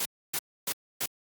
white noise bursts, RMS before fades -30 dBFS, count 4, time 0-1.06 s, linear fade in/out 5 ms, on 55 ms, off 280 ms, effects high-pass 100 Hz 12 dB/octave + Opus 48 kbps

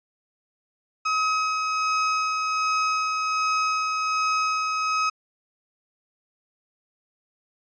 35% pulse tone with tremolo, 1272 Hz, D#6, 38 cents sharp, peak -19 dBFS, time 1.05-5.1 s, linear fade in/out 10 ms, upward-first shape sine, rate 1.3 Hz, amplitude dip 30%, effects resampled to 16000 Hz

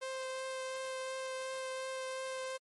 sawtooth tone with vibrato, 523.3 Hz, C5, in tune, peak -34 dBFS, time 0.01-2.58 s, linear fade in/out 20 ms, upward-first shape triangle, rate 2.8 Hz, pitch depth 10 cents each way, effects MP3 48 kbps

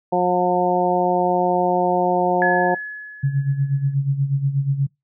harmonic tone, 179.4 Hz, F3, 47 cents sharp, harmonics 1 / 2 / 3 / 4 / 5, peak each -25 / -22 / -22 / -20 / -23 dBFS, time 0.12-2.75 s, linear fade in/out 10 ms
sine tone with exponential decay, 1700 Hz, G#6, 40 cents sharp, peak -16 dBFS, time 2.42-3.94 s, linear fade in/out 1 ms, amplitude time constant 330 ms
sine tone with tremolo, 138.59 Hz, C#3, in tune, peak -14 dBFS, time 3.23-4.87 s, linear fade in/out 10 ms, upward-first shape sine, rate 8.3 Hz, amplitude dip 70%
effects noise-tail reverb RT60 0.2 s tail -26 dB re dry

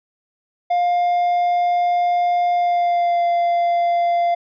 triangle tone with pitch glide, 705 to 692.1 Hz, F5 to F5, +16 to -16 cents, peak -13 dBFS, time 0.7-4.35 s, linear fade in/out 10 ms, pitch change -32 cents, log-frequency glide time 2.54-3.25 s, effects resampled to 11025 Hz

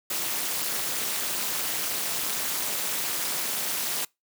white noise with amplitude modulation, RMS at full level -25 dBFS, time 0.1-4.05 s, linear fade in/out 5 ms, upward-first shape sine, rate 225 Hz, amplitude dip 90%, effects noise-tail reverb RT60 0.2 s tail -25 dB re dry + high-pass 150 Hz 12 dB/octave

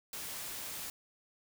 white noise, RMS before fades -42 dBFS, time 0.13-0.9 s, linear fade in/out 2 ms, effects none

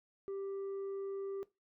sine tone with tanh clipping, 392.5 Hz, G4, 2 cents sharp, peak -39 dBFS, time 0.28-1.43 s, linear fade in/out 0 ms, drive 3 dB, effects noise-tail reverb RT60 0.2 s tail -17 dB re dry

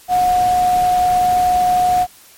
sine tone in noise, 726 Hz, F#5, 33 cents flat, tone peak -11 dBFS, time 0.08-2.07 s, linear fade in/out 50 ms, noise pink, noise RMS -29 dBFS, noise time 0.08-2.07 s, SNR +15 dB, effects white hiss -45 dBFS RMS until 2.37 s + MP3 64 kbps

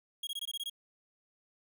45% pulse tone bursts, 3283 Hz, G#7, 21 cents flat, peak -35 dBFS, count 8, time 0.23-0.698 s, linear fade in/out 5 ms, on 41 ms, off 20 ms, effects none

